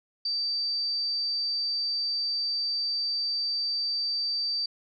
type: tone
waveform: sine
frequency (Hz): 4650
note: D8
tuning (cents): -18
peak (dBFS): -26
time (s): 0.25-4.66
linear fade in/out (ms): 5
effects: none